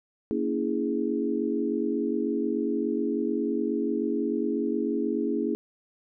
sine chord, A# half-diminished seventh, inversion none, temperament equal with one note detuned, 233.1 / 282.7 / 329.6 / 415.3 Hz, A#3 / C#4 / E4 / G#4, 0 / +34 / 0 / 0 cents, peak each -30 dBFS, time 0.31-5.55 s, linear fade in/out 0 ms, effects none

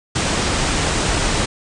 pink low-pass noise, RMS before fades -19 dBFS, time 0.15-1.46 s, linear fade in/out 10 ms, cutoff 9200 Hz, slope 96 dB/octave, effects none

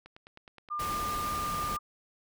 click train, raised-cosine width 0.3 ms, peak -33 dBFS, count 10, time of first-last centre 0.06-1.001 s, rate 9.56 Hz
sine tone, 1200 Hz, D6, 37 cents sharp, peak -31 dBFS, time 0.7-1.79 s, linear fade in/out 20 ms
pink noise, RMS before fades -38 dBFS, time 0.79-1.77 s, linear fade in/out 10 ms
effects none

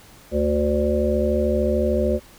harmonic tone with a mistuned harmonic, 73.42 Hz, D2, in tune, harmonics 1 / 3 / 5 / 7 / 8, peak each -24 / -24 / -24 / -24 / -24 dBFS, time 0.31-2.2 s, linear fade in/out 50 ms, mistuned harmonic 3, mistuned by +18 cents, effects pink hiss -48 dBFS RMS until 2.38 s

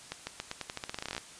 accelerating click train, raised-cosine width 0.2 ms, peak -18 dBFS, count 19, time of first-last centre 0.12-1.18 s, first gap 150 ms, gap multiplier 0.87, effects white hiss -50 dBFS RMS until 1.39 s + resampled to 22050 Hz

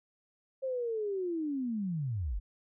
sine linear sweep, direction down, 537 to 38.04 Hz, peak -31 dBFS, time 0.62-2.4 s, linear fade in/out 20 ms, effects none

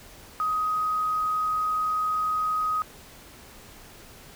sine tone with quantisation, 1256 Hz, D#6, 16 cents sharp, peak -23 dBFS, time 0.4-2.82 s, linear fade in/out 0 ms, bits 8, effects pink hiss -48 dBFS RMS until 4.35 s

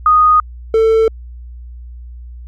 sine / triangle tone pair in turn, 1240 / 445.9 Hz, D#6 / A4, -6 / +23 cents, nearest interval octave + tritone, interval 1771 cents, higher first, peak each -6 dBFS, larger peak neither, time 0.06-0.4 / 0.74-1.08 s, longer neither, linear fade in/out 2 ms, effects added 60 Hz sine -29 dBFS peak until 2.47 s

